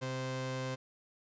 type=tone pair together; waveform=sawtooth; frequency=130.1 / 260.2 Hz; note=C3 / C4; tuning=-9 / -9 cents; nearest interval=octave; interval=1200 cents; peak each=-33 / -33 dBFS; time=0.01-0.76 s; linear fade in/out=20 ms; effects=resampled to 16000 Hz